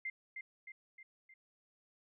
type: tone with echo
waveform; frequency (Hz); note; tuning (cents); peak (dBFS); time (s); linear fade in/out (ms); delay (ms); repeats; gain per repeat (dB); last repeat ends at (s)
sine; 2093; C7; 0; -37; 0.05-0.1; 5; 310; 4; -5; 1.34
effects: none